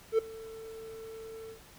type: tone with ADSR envelope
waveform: triangle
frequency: 446 Hz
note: A4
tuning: 23 cents sharp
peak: -18 dBFS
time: 0.12-1.6 s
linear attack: 65 ms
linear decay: 7 ms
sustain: -22 dB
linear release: 110 ms
effects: pink hiss -55 dBFS RMS until 1.78 s